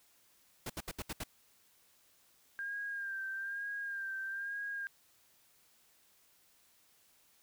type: noise bursts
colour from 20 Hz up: pink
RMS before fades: -40 dBFS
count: 6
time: 0.66-1.238 s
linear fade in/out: 5 ms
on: 38 ms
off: 70 ms
type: tone with vibrato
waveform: sine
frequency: 1600 Hz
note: G6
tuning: 35 cents sharp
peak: -37 dBFS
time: 2.59-4.87 s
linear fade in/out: 0 ms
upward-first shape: sine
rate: 1.1 Hz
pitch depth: 42 cents each way
effects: white hiss -68 dBFS RMS until 7.42 s